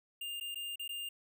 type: tone with dropouts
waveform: square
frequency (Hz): 2806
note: F7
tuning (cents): +8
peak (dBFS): -39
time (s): 0.21-1.09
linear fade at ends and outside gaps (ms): 5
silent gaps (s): 0.4-0.409 / 0.546-0.556 / 0.758-0.795 / 0.879-0.891
effects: none